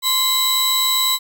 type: tone pair together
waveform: sawtooth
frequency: 1042 / 3934 Hz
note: C6 / B7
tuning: -7 / -7 cents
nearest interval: octave + major seventh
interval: 2300 cents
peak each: -19 / -13 dBFS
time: 0.02-1.19 s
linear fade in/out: 50 ms
effects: none